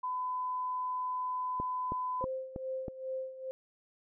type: tone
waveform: sine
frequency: 1007 Hz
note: B5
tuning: 33 cents sharp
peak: -32 dBFS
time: 0.03-2.25 s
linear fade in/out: 10 ms
type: click train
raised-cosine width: 2 ms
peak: -24 dBFS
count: 5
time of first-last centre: 1.6-2.882 s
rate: 3.12 Hz
type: tone with tremolo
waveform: sine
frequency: 523.3 Hz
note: C5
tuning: in tune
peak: -33 dBFS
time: 2.21-3.51 s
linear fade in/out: 0 ms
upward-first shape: sine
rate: 2.4 Hz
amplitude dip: 75%
effects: none